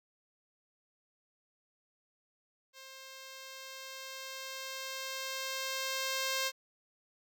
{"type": "tone with level ramp", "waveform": "5% pulse", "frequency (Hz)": 530, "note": "C5", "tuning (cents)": 22, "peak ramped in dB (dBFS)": [-38, -19], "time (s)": [2.73, 6.52], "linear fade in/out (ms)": 50, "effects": []}